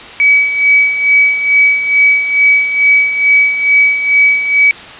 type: tone with tremolo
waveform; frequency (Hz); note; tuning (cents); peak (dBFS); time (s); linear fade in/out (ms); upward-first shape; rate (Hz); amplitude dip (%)
sine; 2277; C#7; +46; -4; 0.2-4.71; 0; sine; 2.3; 65
effects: white hiss -30 dBFS RMS until 4.99 s + resampled to 8000 Hz